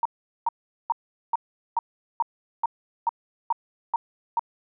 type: tone bursts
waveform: sine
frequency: 930 Hz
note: A#5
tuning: 4 cents flat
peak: -19 dBFS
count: 11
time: 0.03-4.394 s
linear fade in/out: 2 ms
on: 24 ms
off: 410 ms
effects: none